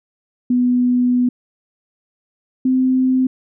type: tone pair in turn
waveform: sine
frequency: 247.4 / 258.3 Hz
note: B3 / C4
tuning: +3 / -22 cents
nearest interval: minor second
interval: 75 cents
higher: second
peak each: -12 dBFS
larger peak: neither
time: 0.5-1.29 / 2.65-3.27 s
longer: first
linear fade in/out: 5 ms
effects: none